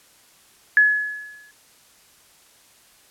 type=tone with exponential decay; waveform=sine; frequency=1699 Hz; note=G#6; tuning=39 cents sharp; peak=-9 dBFS; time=0.77-1.51 s; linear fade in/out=1 ms; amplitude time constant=160 ms; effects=white hiss -54 dBFS RMS until 3.1 s + low-pass 12000 Hz 12 dB/octave